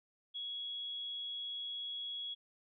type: tone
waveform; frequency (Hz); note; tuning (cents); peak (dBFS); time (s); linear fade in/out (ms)
sine; 3339; G#7; +9; -39; 0.34-2.35; 20
effects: none